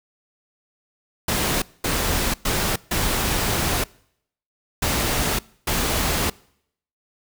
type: noise bursts at uneven times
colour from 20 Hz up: pink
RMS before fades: -22 dBFS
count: 6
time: 1.28-1.62 / 1.84-2.34 / 2.45-2.76 / 2.91-3.84 / 4.82-5.39 / 5.67-6.3 s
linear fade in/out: 5 ms
effects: noise-tail reverb RT60 0.7 s tail -24 dB re dry